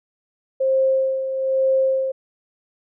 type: tone with tremolo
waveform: sine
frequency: 530 Hz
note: C5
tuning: 22 cents sharp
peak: -14 dBFS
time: 0.6-2.12 s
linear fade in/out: 10 ms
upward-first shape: sine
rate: 1.1 Hz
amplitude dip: 60%
effects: none